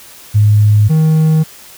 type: tone pair in turn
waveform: sine / triangle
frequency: 105.1 / 157.47 Hz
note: G#2 / D#3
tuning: +21 / +21 cents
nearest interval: perfect fifth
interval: 700 cents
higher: second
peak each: -5 dBFS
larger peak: neither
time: 0.34-0.89 / 0.89-1.44 s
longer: neither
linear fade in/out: 20 ms
effects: white hiss -37 dBFS RMS until 1.77 s